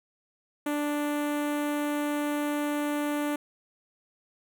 sawtooth tone with notch filter, 293.7 Hz, D4, in tune, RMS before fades -29 dBFS, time 0.66-3.36 s, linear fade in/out 5 ms, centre 4900 Hz, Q 0.88, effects none

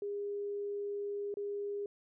sine tone with dropouts, 406.7 Hz, G#4, 36 cents flat, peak -35 dBFS, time 0.02-1.86 s, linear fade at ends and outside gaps 2 ms, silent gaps 1.341-1.37 s, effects none

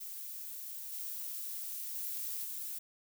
violet noise with level steps, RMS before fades -44 / -41 / -39 / -41 dBFS, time 0-2.79 s, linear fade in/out 10 ms, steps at 0.92 / 1.95 / 2.44 s, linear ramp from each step 5 ms, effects none

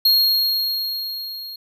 square tone with level ramp, 4268 Hz, C8, 34 cents sharp, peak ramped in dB -12 to -32 dBFS, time 0.05-1.56 s, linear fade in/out 5 ms, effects none

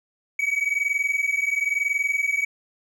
triangle tone pair together, 2254 / 2275 Hz, C#7 / C#7, +28 / +44 cents, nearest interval unison, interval 16 cents, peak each -23 / -22 dBFS, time 0.39-2.45 s, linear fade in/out 5 ms, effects none

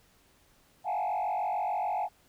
sine tone with frequency modulation, 780 Hz, G5, 9 cents flat, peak -26 dBFS, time 0.84-2.09 s, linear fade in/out 50 ms, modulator 46.8 Hz, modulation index 2, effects tanh soft clip ceiling -26 dBFS + pink hiss -64 dBFS RMS until 2.28 s

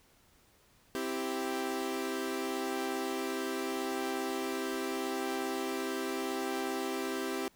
sawtooth chord, C major, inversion none, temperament equal, 261.6 / 329.6 / 392 Hz, C4 / E4 / G4, 0 / 0 / 0 cents, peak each -34 / -35 / -32 dBFS, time 0.95-7.48 s, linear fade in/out 0 ms, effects pink hiss -65 dBFS RMS until 7.55 s

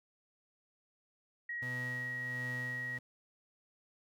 sine tone, 1900 Hz, A#6, 33 cents sharp, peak -37 dBFS, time 1.49-2.98 s, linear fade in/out 5 ms
35% pulse tone with tremolo, 125.3 Hz, B2, 25 cents sharp, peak -39 dBFS, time 1.62-2.99 s, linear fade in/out 5 ms, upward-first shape sine, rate 1.4 Hz, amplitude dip 50%
effects none

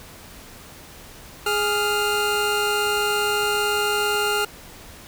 25% pulse tone pair together, 415.3 / 1396.9 Hz, G#4 / F6, 0 / 0 cents, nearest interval octave + major sixth, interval 2100 cents, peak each -19 dBFS, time 1.46-4.45 s, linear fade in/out 5 ms, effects pink hiss -43 dBFS RMS until 5.07 s

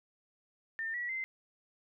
sine tone with pitch steps, 1805 / 1934.6 / 2073 Hz, A6 / B6 / C7, +44 / -36 / -17 cents, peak -34 dBFS, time 0.79-1.24 s, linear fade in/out 0 ms, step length 150 ms, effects none

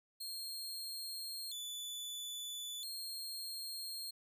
sawtooth tone with vibrato, 3836 Hz, A#7, 49 cents sharp, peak -39 dBFS, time 0.2-4.11 s, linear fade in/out 10 ms, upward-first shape square, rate 0.38 Hz, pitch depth 170 cents each way, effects none

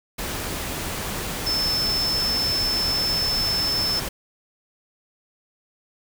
sine tone in noise, 5274 Hz, E8, in tune, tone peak -21 dBFS, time 1.46-4 s, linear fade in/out 10 ms, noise pink, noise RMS -29 dBFS, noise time 0.18-4.09 s, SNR +5 dB, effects none

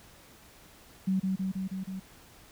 sine tone with echo, 189.7 Hz, F#3, 43 cents sharp, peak -24 dBFS, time 1.07-1.2 s, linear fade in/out 10 ms, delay 160 ms, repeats 5, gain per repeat -2 dB, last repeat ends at 2 s, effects pink hiss -55 dBFS RMS until 2.51 s

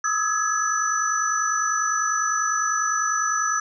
sine tone cluster, 1255 / 1305 / 1682 / 5970 Hz, D#6 / E6 / G#6 / F#8, +15 / -18 / +22 / +15 cents, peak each -26 dBFS, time 0.04-3.6 s, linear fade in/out 5 ms, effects none

